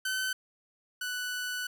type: tone pair in turn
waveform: sawtooth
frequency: 1523 / 1486.5 Hz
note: F#6 / F#6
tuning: +50 / +8 cents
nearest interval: unison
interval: 42 cents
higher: first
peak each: -26 / -29 dBFS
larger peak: first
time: 0.05-0.33 / 1.01-1.67 s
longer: second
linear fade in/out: 5 ms
effects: none

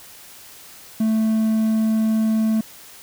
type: tone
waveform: triangle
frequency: 220 Hz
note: A3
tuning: in tune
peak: -14 dBFS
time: 1-2.61 s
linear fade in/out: 5 ms
effects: white hiss -43 dBFS RMS until 3.02 s

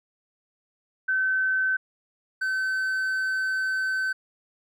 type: tone pair in turn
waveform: sine / triangle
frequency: 1531 / 1531 Hz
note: G6 / G6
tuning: -41 / -41 cents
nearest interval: unison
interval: 0 cents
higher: neither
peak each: -21 / -22 dBFS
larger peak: first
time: 1.08-1.77 / 2.41-4.13 s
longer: second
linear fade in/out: 10 ms
effects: none

